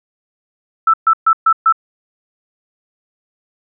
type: tone bursts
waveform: sine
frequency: 1322 Hz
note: E6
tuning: 5 cents sharp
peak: -7 dBFS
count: 5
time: 0.87-1.725 s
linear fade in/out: 5 ms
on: 67 ms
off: 130 ms
effects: none